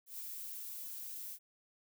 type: noise with ADSR envelope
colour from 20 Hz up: violet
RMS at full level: -43 dBFS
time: 0.06-1.39 s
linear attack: 130 ms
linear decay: 12 ms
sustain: -2 dB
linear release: 63 ms
effects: none